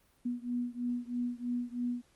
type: beating tone pair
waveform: sine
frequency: 242.1 / 245.2 Hz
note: B3 / B3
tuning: -34 / -12 cents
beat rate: 3.1 Hz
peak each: -35 / -36 dBFS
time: 0.25-2.02 s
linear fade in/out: 10 ms
effects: pink hiss -68 dBFS RMS until 2.15 s + Opus 32 kbps